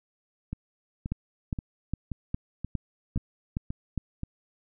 two click trains, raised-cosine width 5 ms, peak -20 / -16 dBFS, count 8 / 8, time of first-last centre 0.53-4.234 / 1.12-3.977 s, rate 1.89 / 2.45 Hz, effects none

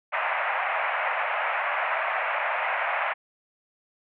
pink band-pass noise, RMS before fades -27 dBFS, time 0.12-3.14 s, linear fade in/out 20 ms, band 620 to 2500 Hz, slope 48 dB/octave, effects none

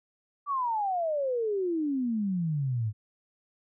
sine exponential sweep, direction down, 1174.7 to 103.1 Hz, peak -26 dBFS, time 0.46-2.93 s, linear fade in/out 50 ms, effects none

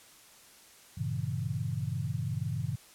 sine chord, G diminished seventh, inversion none, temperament equal, 98 / 116.54 / 138.59 / 164.81 Hz, G2 / Bb2 / Db3 / Fb3, 0 / 0 / 0 / 0 cents, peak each -37 / -35 / -35 / -38 dBFS, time 0.97-2.76 s, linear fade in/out 10 ms, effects white hiss -56 dBFS RMS until 2.94 s + low-pass 12000 Hz 12 dB/octave

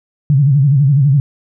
sine tone with vibrato, 139.7 Hz, C#3, 14 cents sharp, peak -7 dBFS, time 0.3-1.2 s, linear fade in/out 0 ms, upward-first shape sine, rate 12 Hz, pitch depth 130 cents each way, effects none

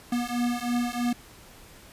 square beating tone pair, 240 / 243.1 Hz, B3 / B3, -49 / -27 cents, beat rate 3.1 Hz, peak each -29 dBFS, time 0.12-1.13 s, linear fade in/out 5 ms, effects pink hiss -50 dBFS RMS until 1.92 s + resampled to 32000 Hz

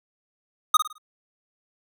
square tone with echo, 1242 Hz, D#6, 3 cents flat, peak -13 dBFS, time 0.74-0.77 s, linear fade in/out 5 ms, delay 53 ms, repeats 4, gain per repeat -9 dB, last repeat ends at 0.982 s, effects none

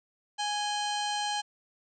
harmonic tone with a mistuned harmonic, 830.6 Hz, G#5, in tune, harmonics 1 / 2 / 3 / 4 / 5 / 6 / 7 / 8 / 9 / 10, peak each -31 / -39 / -45 / -36 / -39 / -47 / -44 / -46 / -47 / -47 dBFS, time 0.38-1.42 s, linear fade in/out 20 ms, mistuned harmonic 4, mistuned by -110 cents, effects none

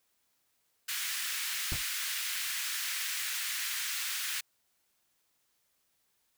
pink high-pass noise, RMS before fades -35 dBFS, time 0.88-4.41 s, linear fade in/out 10 ms, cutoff 1600 Hz, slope 24 dB/octave
brown noise with exponential decay, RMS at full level -30 dBFS, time 1.72-1.85 s, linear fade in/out 1 ms, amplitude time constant 27 ms
effects white hiss -75 dBFS RMS until 6.37 s

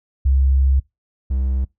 sine / triangle tone pair in turn, 67.1 / 65.49 Hz, C2 / C2, +44 / +2 cents, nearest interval unison, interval 42 cents, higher first, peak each -12 / -15 dBFS, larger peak first, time 0.25-0.8 / 1.3-1.65 s, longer first, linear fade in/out 10 ms, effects noise-tail reverb RT60 0.2 s tail -24 dB re dry

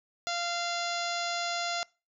harmonic tone with a mistuned harmonic, 692 Hz, F5, 16 cents flat, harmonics 1 / 2 / 3 / 4 / 5 / 6 / 7 / 8 / 9 / 10, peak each -34 / -36 / -40 / -42 / -40 / -39 / -41 / -45 / -47 / -42 dBFS, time 0.27-1.83 s, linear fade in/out 0 ms, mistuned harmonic 7, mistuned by +16 cents, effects noise-tail reverb RT60 0.3 s tail -24 dB re dry

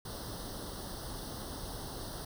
pink noise with comb filter, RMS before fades -42 dBFS, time 0.05-2.25 s, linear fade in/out 5 ms, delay 0.21 ms, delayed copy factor +0.95, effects none

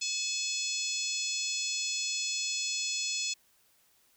harmonic tone, 857 Hz, A5, 46 cents flat, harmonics 3 / 4 / 5 / 6 / 7 / 8 / 9, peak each -37 / -39 / -38 / -38 / -40 / -37 / -41 dBFS, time 0.01-3.34 s, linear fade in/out 10 ms, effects white hiss -67 dBFS RMS until 4.16 s

